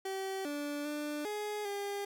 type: tone with pitch steps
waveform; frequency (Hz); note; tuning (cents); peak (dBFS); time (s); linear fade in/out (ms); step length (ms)
30% pulse; 384.6 / 290.9 / 296.6 / 418.8 / 403.2; G4 / D4 / D4 / G#4 / G4; -33 / -16 / +17 / +15 / +49; -33; 0.05-2.05; 5; 400
effects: none